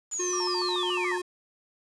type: linear sweep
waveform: sine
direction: down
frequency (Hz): 7040 to 1629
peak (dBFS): -29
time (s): 0.11-1.17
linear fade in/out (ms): 20
type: tone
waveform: square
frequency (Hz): 359.5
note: F#4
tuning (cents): -50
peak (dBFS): -30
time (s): 0.19-1.22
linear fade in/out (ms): 10
type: tone with vibrato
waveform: sine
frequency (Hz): 1034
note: C6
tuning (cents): -21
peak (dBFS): -32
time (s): 0.33-1.18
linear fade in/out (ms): 2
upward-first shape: square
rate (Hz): 7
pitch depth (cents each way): 220
effects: resampled to 22050 Hz + 8-bit